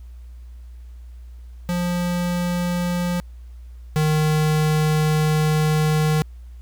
square tone pair in turn, 176.2 / 154.11 Hz, F3 / D#3, +16 / -16 cents, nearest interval major second, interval 232 cents, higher first, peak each -21 / -17 dBFS, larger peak second, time 1.69-3.2 / 3.96-6.22 s, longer second, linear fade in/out 0 ms, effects added 60 Hz sine -36 dBFS peak until 6.61 s + pink hiss -62 dBFS RMS until 6.61 s

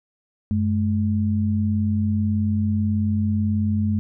sine tone pair together, 95 / 213.3 Hz, F#2 / G#3, +46 / +46 cents, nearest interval octave + major second, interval 1400 cents, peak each -21 dBFS, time 0.51-3.99 s, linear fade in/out 0 ms, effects none

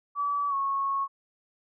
sine tone with pitch glide, 1148 to 1099.3 Hz, D6 to C#6, -40 to -15 cents, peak -25 dBFS, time 0.15-1.08 s, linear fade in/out 50 ms, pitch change -75 cents, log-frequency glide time 0.49-0.54 s, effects none

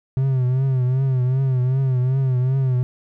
triangle tone with vibrato, 130 Hz, C3, 11 cents flat, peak -14 dBFS, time 0.17-2.83 s, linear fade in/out 0 ms, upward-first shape triangle, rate 2.6 Hz, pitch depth 85 cents each way, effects none

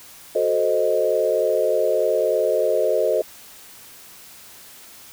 sine chord, F# diminished seventh, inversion none, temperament equal, 370 / 440 / 523.3 / 622.3 Hz, F#4 / A4 / C5 / Eb5, 0 / 0 / 0 / 0 cents, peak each -26 / -22 / -22 / -21 dBFS, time 0.35-3.22 s, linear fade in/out 5 ms, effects white hiss -44 dBFS RMS until 5.12 s

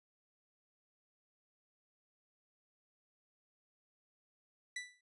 sawtooth tone with exponential decay, 1975.5 Hz, B6, in tune, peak -34 dBFS, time 4.76-5.01 s, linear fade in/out 5 ms, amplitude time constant 53 ms, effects noise-tail reverb RT60 0.1 s tail -19 dB re dry + resampled to 24000 Hz

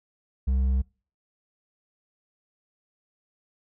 sine tone with hard clipping, 65.41 Hz, C2, in tune, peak -22 dBFS, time 0.47-0.82 s, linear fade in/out 10 ms, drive 4 dB, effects noise-tail reverb RT60 0.4 s tail -26 dB re dry

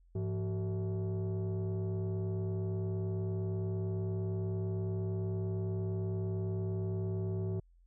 sine tone with frequency modulation, 103.1 Hz, G#2, 12 cents flat, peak -30 dBFS, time 0.15-7.6 s, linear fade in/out 5 ms, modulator 275 Hz, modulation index 0.89, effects tanh soft clip ceiling -30 dBFS + added 43 Hz sine -60 dBFS peak until 7.86 s

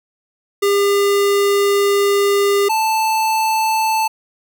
square tone pair in turn, 402.3 / 880.5 Hz, G4 / A5, +45 / +1 cents, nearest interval octave + major second, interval 1356 cents, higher second, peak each -13 / -15 dBFS, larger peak first, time 0.62-2.69 / 2.69-4.08 s, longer first, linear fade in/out 10 ms, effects none

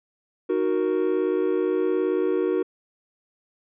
triangle chord, D# minor, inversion none, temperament equal with one note detuned, 311.1 / 370 / 467.5 Hz, D#4 / F#4 / A#4, 0 / 0 / +5 cents, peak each -25 / -21 / -24 dBFS, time 0.49-2.63 s, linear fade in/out 10 ms, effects resampled to 8000 Hz

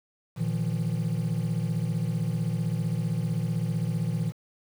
triangle chord, Bb suspended fourth, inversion none, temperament equal with one note detuned, 116.54 / 155.56 / 171.12 Hz, Bb2 / Eb3 / F3, 0 / 0 / -35 cents, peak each -27 dBFS, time 0.36-4.33 s, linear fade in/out 50 ms, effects tanh soft clip ceiling -18 dBFS + 8-bit

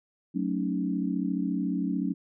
sine chord, D# half-diminished seventh, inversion first, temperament equal, 185 / 220 / 277.2 / 311.1 Hz, F#3 / A3 / C#4 / D#4, 0 / 0 / 0 / 0 cents, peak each -30 / -33 / -30 / -35 dBFS, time 0.34-2.14 s, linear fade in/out 20 ms, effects none

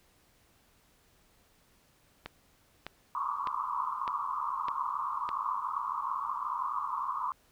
click train, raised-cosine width 0.3 ms, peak -22 dBFS, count 6, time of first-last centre 2.26-5.29 s, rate 1.65 Hz
white band-pass noise, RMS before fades -34 dBFS, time 3.15-7.32 s, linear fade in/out 0 ms, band 960 to 1200 Hz, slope 96 dB/octave
effects pink hiss -66 dBFS RMS until 7.51 s

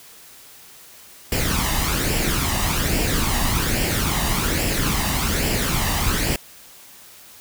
pink noise with flanger, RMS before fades -21 dBFS, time 1.32-6.36 s, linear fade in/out 2 ms, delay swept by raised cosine 0.39 to 1.07 ms, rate 1.2 Hz, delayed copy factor +0.55, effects white hiss -45 dBFS RMS until 7.4 s

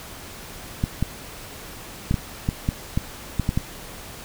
clicks, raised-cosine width 5 ms, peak -8 dBFS, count 10, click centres 0.839 / 1.026 / 2.111 / 2.142 / 2.489 / 2.689 / 2.975 / 3.397 / 3.491 / 3.575 s, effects pink hiss -39 dBFS RMS until 4.24 s

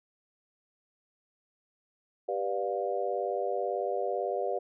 sine chord, G dominant seventh, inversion none, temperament just, 392 / 490 / 588 / 705.6 Hz, G4 / B4 / D5 / F5, 0 / -14 / +2 / +18 cents, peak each -34 dBFS, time 2.28-4.59 s, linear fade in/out 10 ms, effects none

